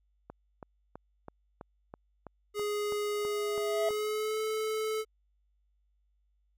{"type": "click train", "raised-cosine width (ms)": 1, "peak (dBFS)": -29, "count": 12, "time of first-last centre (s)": [0.3, 3.907], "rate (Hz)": 3.05}
{"type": "tone with pitch glide", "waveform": "square", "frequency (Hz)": [415.3, 435.2], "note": ["G#4", "A4"], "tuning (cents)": [0, -19], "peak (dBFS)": -31, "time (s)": [2.54, 5.05], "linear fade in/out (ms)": 50, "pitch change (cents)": 81, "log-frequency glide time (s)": [3.68, 4.4]}
{"type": "tone with exponential growth", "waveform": "triangle", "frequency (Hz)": 659.3, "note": "E5", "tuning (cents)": 0, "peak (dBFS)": -24, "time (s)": [3.01, 3.89], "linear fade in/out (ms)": 2, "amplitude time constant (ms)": 190}
{"effects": ["added 50 Hz sine -69 dBFS peak until 6.57 s"]}